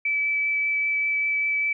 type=tone with vibrato; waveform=sine; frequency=2305 Hz; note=D7; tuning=33 cents flat; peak=-21 dBFS; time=0.05-1.73 s; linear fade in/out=5 ms; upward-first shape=triangle; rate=5.1 Hz; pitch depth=9 cents each way; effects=none